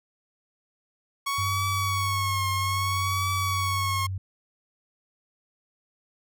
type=tone with vibrato; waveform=sawtooth; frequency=1108.7 Hz; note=C#6; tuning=in tune; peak=-22 dBFS; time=1.26-4.07 s; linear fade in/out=10 ms; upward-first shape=triangle; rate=0.61 Hz; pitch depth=62 cents each way
type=tone with pitch glide; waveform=sine; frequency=97.6 to 94.88 Hz; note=G2 to F#2; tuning=-7 to +44 cents; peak=-28 dBFS; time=1.38-4.18 s; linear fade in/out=5 ms; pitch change=-49 cents; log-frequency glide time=2.07-2.61 s
effects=none